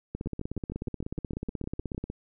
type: two click trains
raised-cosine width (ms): 3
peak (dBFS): -22 / -20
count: 13 / 32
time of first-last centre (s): 0.26-2.1 / 0.15-2.04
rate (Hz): 6.52 / 16.4
effects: none